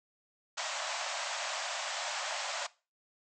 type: band-pass noise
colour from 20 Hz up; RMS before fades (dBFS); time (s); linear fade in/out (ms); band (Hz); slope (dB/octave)
pink; -37; 0.57-2.67; 10; 570 to 7900; 96
effects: noise-tail reverb RT60 0.3 s tail -19 dB re dry